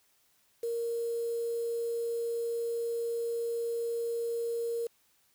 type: tone with quantisation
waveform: sine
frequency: 466.2 Hz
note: A#4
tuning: in tune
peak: -30 dBFS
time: 0.63-4.87 s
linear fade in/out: 5 ms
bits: 8
effects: white hiss -69 dBFS RMS until 5.34 s